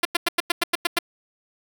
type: tone bursts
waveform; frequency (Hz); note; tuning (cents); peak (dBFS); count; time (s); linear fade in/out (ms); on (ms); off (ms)
5% pulse; 343.5; F4; -29; -6; 9; 0.03-0.988; 5; 22; 95
effects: none